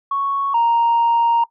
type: tone pair in turn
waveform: sine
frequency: 1108.7 / 932.3 Hz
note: C#6 / A#5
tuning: 0 / 0 cents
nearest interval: minor third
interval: 300 cents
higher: first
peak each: -17 / -11 dBFS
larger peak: second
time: 0.11-0.54 / 0.54-1.44 s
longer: second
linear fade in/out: 5 ms
effects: noise-tail reverb RT60 0.1 s tail -20 dB re dry + tanh soft clip ceiling -10 dBFS